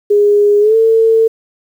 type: tone with pitch glide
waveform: sine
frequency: 411.8 to 449.1 Hz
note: G#4 to A4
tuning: -15 to +35 cents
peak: -6 dBFS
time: 0.1-1.28 s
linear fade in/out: 10 ms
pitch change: +150 cents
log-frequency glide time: 0.6-0.76 s
effects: 7-bit